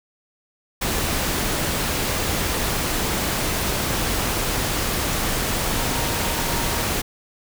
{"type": "tone in noise", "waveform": "sine", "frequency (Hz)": 932.3, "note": "A#5", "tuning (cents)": 0, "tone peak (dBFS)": -33, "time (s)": [5.77, 6.85], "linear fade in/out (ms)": 10, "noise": "pink", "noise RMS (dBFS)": -23, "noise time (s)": [0.81, 7.02], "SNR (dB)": -13, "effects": []}